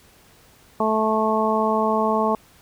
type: harmonic tone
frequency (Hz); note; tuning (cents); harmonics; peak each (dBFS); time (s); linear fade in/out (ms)
218.4; A3; -13; 1 / 2 / 3 / 4 / 5; -24 / -24 / -24 / -24 / -24; 0.8-2.35; 2
effects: pink hiss -53 dBFS RMS until 2.61 s